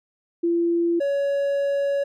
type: tone pair in turn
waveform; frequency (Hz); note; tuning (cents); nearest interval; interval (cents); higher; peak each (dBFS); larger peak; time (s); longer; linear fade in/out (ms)
sine / triangle; 340.4 / 561.2; F4 / C#5; -44 / +21; major sixth; 865; second; -18; neither; 0.43-1 / 1-2.04; second; 10
effects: none